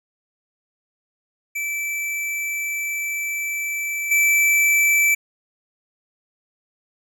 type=tone with level steps; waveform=square; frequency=2321 Hz; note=D7; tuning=21 cents flat; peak=-24 / -15 dBFS; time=1.55-5.15 s; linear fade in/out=10 ms; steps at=4.11 s; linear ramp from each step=5 ms; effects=none